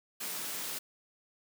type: high-pass noise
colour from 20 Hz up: white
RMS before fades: -38 dBFS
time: 0.2-0.79 s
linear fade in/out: 10 ms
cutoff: 130 Hz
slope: 96 dB/octave
effects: none